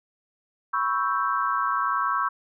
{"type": "chord", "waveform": "sine", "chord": "C# half-diminished seventh", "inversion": "third", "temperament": "equal", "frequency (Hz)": [987.8, 1108.7, 1318.5, 1568], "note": ["B5", "C#6", "E6", "G6"], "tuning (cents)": [0, 0, 0, 0], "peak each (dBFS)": [-30, -25, -27, -31], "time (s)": [0.73, 2.29], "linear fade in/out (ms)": 10, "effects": []}